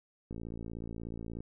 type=click train; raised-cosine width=3 ms; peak=-29 dBFS; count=63; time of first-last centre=0.31-1.405 s; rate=56.6 Hz; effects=none